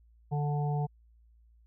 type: harmonic tone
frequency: 146.6 Hz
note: D3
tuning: 3 cents flat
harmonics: 1 / 3 / 5 / 6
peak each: -28 / -40 / -38 / -43 dBFS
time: 0.31-0.87 s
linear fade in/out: 20 ms
effects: added 57 Hz sine -58 dBFS peak until 1.66 s